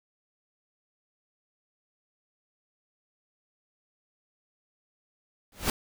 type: noise with exponential growth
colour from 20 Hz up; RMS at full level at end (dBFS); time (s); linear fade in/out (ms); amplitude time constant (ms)
pink; -22; 5.52-5.7; 2; 38
effects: none